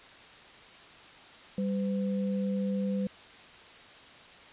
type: tone pair together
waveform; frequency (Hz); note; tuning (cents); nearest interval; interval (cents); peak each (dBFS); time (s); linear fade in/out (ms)
sine; 196 / 506.3; G3 / B4; 0 / +43; octave + major third; 1643; -28 / -36; 1.58-3.07; 2
effects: white hiss -51 dBFS RMS until 4.52 s + resampled to 8000 Hz